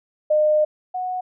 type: tone pair in turn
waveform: sine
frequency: 609 / 735.3 Hz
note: D#5 / F#5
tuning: -37 / -11 cents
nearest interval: minor third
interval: 326 cents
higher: second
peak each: -14 / -23 dBFS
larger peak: first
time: 0.3-0.65 / 0.94-1.21 s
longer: first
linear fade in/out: 10 ms
effects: none